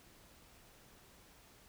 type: silence
effects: pink hiss -62 dBFS RMS until 1.68 s